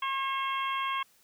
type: harmonic tone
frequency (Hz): 540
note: C#5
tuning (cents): -45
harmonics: 2 / 3 / 4 / 5 / 6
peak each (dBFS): -30 / -41 / -38 / -39 / -39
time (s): 0.02-1.03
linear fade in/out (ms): 5
effects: white hiss -64 dBFS RMS until 1.23 s